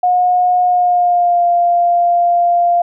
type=tone with pitch glide; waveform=sine; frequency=722 to 696.6 Hz; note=F#5 to F5; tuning=-43 to -5 cents; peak=-9 dBFS; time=0.03-2.82 s; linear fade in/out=5 ms; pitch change=-62 cents; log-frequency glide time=0.63-1.45 s; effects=none